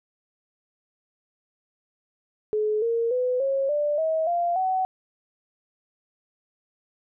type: tone with pitch steps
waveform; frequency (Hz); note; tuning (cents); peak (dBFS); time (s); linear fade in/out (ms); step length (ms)
sine; 426.7 / 462.6 / 501.6 / 543.9 / 589.7 / 639.3 / 693.2 / 751.6; G#4 / A#4 / B4 / C#5 / D5 / D#5 / F5 / F#5; +47 / -13 / +27 / -33 / +7 / +47 / -13 / +27; -21; 2.53-4.85; 0; 290
effects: none